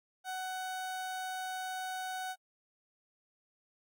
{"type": "tone", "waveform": "30% pulse", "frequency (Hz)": 747, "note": "F#5", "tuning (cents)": 16, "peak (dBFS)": -34, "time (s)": [0.24, 2.36], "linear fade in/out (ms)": 50, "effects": ["AAC 64 kbps"]}